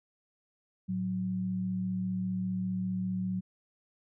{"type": "tone pair together", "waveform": "sine", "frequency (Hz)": [110, 185], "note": ["A2", "F#3"], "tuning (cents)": [0, 0], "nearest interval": "major sixth", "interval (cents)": 900, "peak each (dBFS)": [-39, -30], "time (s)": [0.88, 3.41], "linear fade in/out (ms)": 20, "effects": []}